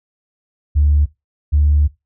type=tone pair in turn; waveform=sine; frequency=73.42 / 73.7 Hz; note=D2 / D2; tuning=0 / +7 cents; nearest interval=unison; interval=7 cents; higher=second; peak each=-9 dBFS; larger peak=neither; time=0.75-1.06 / 1.52-1.88 s; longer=second; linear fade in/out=20 ms; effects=noise-tail reverb RT60 0.2 s tail -19 dB re dry + tanh soft clip ceiling -5 dBFS